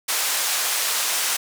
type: band-pass noise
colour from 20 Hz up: white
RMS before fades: -23 dBFS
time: 0.08-1.37 s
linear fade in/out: 10 ms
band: 650 to 11000 Hz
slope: 12 dB/octave
effects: none